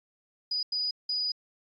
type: tone bursts at uneven times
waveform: sine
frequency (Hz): 4938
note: D#8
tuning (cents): -14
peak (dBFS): -27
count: 3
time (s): 0.51-0.63 / 0.72-0.91 / 1.09-1.32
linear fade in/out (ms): 5
effects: AAC 48 kbps